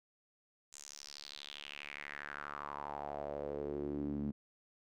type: tone with band-pass filter sweep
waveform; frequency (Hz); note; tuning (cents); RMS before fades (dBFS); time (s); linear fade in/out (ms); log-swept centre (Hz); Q
sawtooth; 72.4; D2; -24; -43; 0.72-4.32; 20; 7400 to 220; 4.2
effects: none